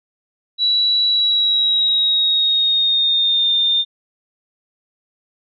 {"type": "tone with pitch glide", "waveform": "sine", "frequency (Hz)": [3924, 3619], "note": ["B7", "A7"], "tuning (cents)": [-12, 48], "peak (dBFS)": -13, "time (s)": [0.58, 3.85], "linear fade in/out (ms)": 50, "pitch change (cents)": -140, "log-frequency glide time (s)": [1.07, 3.52], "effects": []}